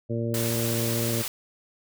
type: harmonic tone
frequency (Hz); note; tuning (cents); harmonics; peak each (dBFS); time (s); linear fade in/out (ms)
116; A#2; -8; 1 / 2 / 3 / 4 / 5; -28 / -31 / -33 / -34 / -35; 0.09-1.23; 20
type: band-stop noise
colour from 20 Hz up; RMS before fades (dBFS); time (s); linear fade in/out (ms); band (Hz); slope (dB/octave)
white; -31; 0.34-1.28; 2; 200 to 330; 96
effects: none